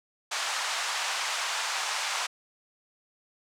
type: band-pass noise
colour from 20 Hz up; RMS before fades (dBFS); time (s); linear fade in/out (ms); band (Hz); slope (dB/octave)
pink; -31; 0.31-2.27; 10; 800 to 7900; 24
effects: none